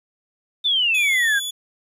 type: exponential sweep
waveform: sine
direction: down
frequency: 3609 to 1568 Hz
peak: -16 dBFS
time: 0.64-1.4 s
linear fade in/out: 20 ms
type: tone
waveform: sawtooth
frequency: 3433 Hz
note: A7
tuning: 43 cents flat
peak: -22 dBFS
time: 0.94-1.51 s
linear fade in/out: 10 ms
effects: resampled to 32000 Hz + 9-bit